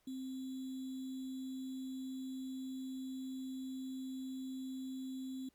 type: tone with sample-and-hold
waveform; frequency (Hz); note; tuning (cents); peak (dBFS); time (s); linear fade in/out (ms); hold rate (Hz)
sine; 261.6; C4; 0; -40; 0.07-5.49; 5; 3675
effects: pink hiss -75 dBFS RMS until 5.54 s + MP3 96 kbps